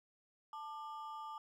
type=ring-modulated tone; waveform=triangle; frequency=1038 Hz; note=C6; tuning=14 cents flat; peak=-39 dBFS; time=0.53-1.38 s; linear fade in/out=2 ms; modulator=157 Hz; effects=none